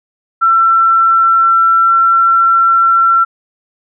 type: tone with pitch glide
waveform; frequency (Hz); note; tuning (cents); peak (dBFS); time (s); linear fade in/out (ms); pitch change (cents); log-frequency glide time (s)
sine; 1345 to 1353.6; E6 to E6; +34 to +45; -6; 0.41-3.25; 20; +11; 1.01-2.2
effects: none